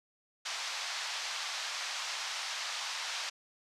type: band-pass noise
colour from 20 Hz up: white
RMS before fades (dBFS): -38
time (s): 0.45-3.3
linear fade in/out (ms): 10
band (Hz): 730 to 5800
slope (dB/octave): 24
effects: resampled to 32000 Hz